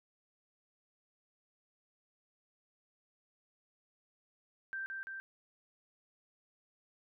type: tone with echo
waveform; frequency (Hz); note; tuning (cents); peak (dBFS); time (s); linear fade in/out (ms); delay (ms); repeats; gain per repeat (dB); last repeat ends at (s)
sine; 1568; G6; 0; -37; 4.73-4.86; 0; 170; 2; -2; 5.2
effects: none